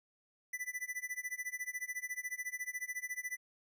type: tone with tremolo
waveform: square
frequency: 1990 Hz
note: B6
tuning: 13 cents sharp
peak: -36 dBFS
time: 0.53-3.37 s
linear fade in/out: 5 ms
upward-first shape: sine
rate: 14 Hz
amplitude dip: 95%
effects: none